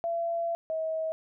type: tone pair in turn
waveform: sine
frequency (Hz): 676 / 639.6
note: E5 / D#5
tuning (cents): +43 / +48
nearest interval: minor second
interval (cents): 95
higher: first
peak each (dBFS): -27 / -28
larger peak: first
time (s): 0.04-0.55 / 0.7-1.12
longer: first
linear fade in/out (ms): 0
effects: none